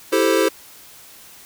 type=chord; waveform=square; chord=A minor seventh; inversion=second; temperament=equal; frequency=329.6 / 392 / 440 / 523.3 Hz; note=E4 / G4 / A4 / C5; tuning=0 / 0 / 0 / 0 cents; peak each=-21 dBFS; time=0.12-0.49 s; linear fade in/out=10 ms; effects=white hiss -44 dBFS RMS until 1.45 s